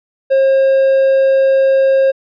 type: tone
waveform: triangle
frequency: 537 Hz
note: C5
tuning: 45 cents sharp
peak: -6 dBFS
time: 0.3-2.12 s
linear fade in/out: 20 ms
effects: resampled to 11025 Hz